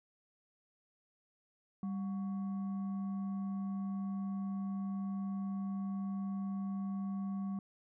sine tone with frequency modulation, 196 Hz, G3, in tune, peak -35 dBFS, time 1.83-7.59 s, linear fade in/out 2 ms, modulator 921 Hz, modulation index 0.21, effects none

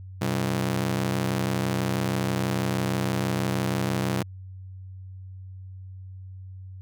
sawtooth ring-modulated tone, 158.3 Hz, D#3, 30 cents sharp, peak -17 dBFS, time 0.21-4.23 s, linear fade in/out 10 ms, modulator 33.1 Hz, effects added 94 Hz sine -38 dBFS peak until 6.81 s

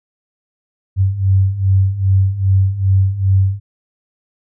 sine beating tone pair, 94.6 / 97.1 Hz, F#2 / G2, +39 / -16 cents, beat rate 2.5 Hz, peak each -16 / -12 dBFS, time 0.96-3.6 s, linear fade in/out 50 ms, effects none

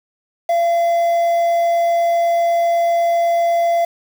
triangle tone with quantisation, 682 Hz, F5, 41 cents flat, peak -11 dBFS, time 0.49-3.85 s, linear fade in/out 5 ms, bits 6, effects none

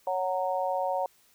sine chord, F# major, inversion second, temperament just, 555 / 740 / 925 Hz, C#5 / F#5 / A#5, +2 / 0 / -14 cents, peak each -30 / -30 / -32 dBFS, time 0.07-1.06 s, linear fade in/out 2 ms, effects white hiss -63 dBFS RMS until 1.34 s

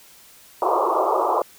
white band-pass noise, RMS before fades -20 dBFS, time 0.62-1.42 s, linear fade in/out 2 ms, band 340 to 1200 Hz, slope 96 dB/octave, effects white hiss -49 dBFS RMS until 1.58 s

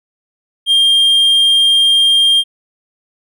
triangle tone, 3204 Hz, G7, 37 cents sharp, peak -6 dBFS, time 0.66-2.44 s, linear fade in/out 50 ms, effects none

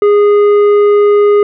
sine tone with tanh clipping, 411.9 Hz, G#4, 14 cents flat, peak -6 dBFS, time 0.02-1.43 s, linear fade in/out 2 ms, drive 8 dB, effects none

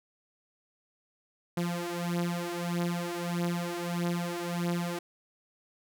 sawtooth beating tone pair, 172.5 / 174.1 Hz, F3 / F3, -21 / -5 cents, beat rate 1.6 Hz, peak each -29 dBFS, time 1.57-4.99 s, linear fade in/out 5 ms, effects none

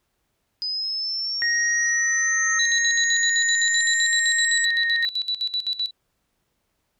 sine linear sweep, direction up, 4978 to 7780 Hz, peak -24 dBFS, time 0.62-4.65 s, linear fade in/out 0 ms
sine tone with exponential growth, 1300 Hz, E6, 24 cents flat, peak -28 dBFS, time 1.25-2.59 s, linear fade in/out 5 ms, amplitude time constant 290 ms
sine tone with pitch glide, 1876 to 1855.5 Hz, A#6 to A#6, +11 to -9 cents, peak -20 dBFS, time 1.42-5.05 s, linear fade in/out 0 ms, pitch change -20 cents, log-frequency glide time 1.75-3.32 s
sine tone with tremolo, 3951 Hz, B7, in tune, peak -21 dBFS, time 2.59-5.91 s, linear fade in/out 5 ms, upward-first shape square, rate 7.8 Hz, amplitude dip 80%
effects pink hiss -73 dBFS RMS until 6.99 s

